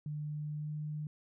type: tone with pitch glide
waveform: sine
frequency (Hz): 149.9 to 151.29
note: D3 to D#3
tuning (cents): +36 to -48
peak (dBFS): -36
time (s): 0.06-1.07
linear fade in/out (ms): 2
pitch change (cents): +16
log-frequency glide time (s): 0.59-0.67
effects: none